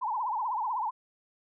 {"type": "tone with vibrato", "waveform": "sine", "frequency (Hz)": 930, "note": "A#5", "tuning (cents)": -4, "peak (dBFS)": -28, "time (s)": [0.01, 0.91], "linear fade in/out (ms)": 20, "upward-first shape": "triangle", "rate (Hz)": 16, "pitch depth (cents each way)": 220, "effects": []}